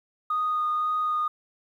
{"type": "tone with vibrato", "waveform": "sine", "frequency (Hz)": 1235, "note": "D#6", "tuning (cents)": -13, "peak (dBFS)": -22, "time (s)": [0.3, 1.28], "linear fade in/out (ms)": 5, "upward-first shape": "sine", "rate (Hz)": 1.9, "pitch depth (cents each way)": 10, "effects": ["tanh soft clip ceiling -19 dBFS", "10-bit"]}